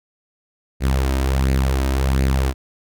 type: tone with flanger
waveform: sawtooth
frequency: 66.4 Hz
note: C2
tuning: 26 cents sharp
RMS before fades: -18 dBFS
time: 0.8-2.54 s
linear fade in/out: 50 ms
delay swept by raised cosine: 0.44 to 3.24 ms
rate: 1.4 Hz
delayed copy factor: +0.55
effects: none